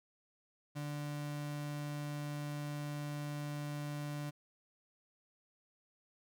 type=tone; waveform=35% pulse; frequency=146.8 Hz; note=D3; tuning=in tune; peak=-37 dBFS; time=0.75-4.31 s; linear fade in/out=20 ms; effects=none